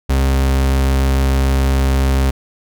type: tone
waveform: 40% pulse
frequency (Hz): 66.9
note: C2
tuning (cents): +39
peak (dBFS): -11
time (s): 0.09-2.31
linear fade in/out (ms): 10
effects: none